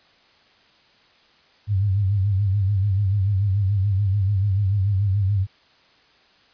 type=tone with vibrato; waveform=sine; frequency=98.9 Hz; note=G2; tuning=16 cents sharp; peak=-17 dBFS; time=1.67-5.47 s; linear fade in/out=50 ms; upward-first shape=sine; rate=6.9 Hz; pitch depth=93 cents each way; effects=white hiss -56 dBFS RMS until 6.53 s + resampled to 11025 Hz